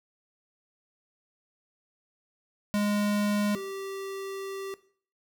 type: tone pair in turn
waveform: square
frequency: 206.5 / 389.6 Hz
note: G#3 / G4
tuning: -10 / -11 cents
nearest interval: major seventh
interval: 1099 cents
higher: second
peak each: -25 / -35 dBFS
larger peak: first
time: 2.74-3.55 / 3.55-4.74 s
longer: second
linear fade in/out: 0 ms
effects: noise-tail reverb RT60 0.5 s tail -17 dB re dry